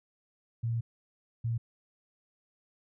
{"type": "tone bursts at uneven times", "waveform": "sine", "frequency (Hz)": 115.8, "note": "A#2", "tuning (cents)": -11, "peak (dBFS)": -28, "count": 2, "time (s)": [[0.63, 0.81], [1.44, 1.58]], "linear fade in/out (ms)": 10, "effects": []}